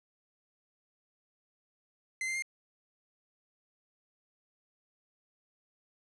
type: tone with pitch steps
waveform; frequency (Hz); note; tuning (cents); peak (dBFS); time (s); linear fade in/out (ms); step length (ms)
45% pulse; 2065 / 2091 / 2118; C7 / C7 / C7; -23 / -2 / +21; -32; 2.21-2.423; 2; 71
effects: resampled to 24000 Hz